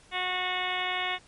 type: harmonic tone with a mistuned harmonic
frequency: 365.6 Hz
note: F#4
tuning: 21 cents flat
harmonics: 1 / 2 / 3 / 4 / 5 / 6 / 7 / 8 / 9 / 10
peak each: -42 / -34 / -36 / -41 / -36 / -33 / -41 / -36 / -40 / -41 dBFS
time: 0.11-1.19 s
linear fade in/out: 50 ms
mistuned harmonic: 9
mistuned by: +42 cents
effects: pink hiss -57 dBFS RMS until 1.27 s + MP3 48 kbps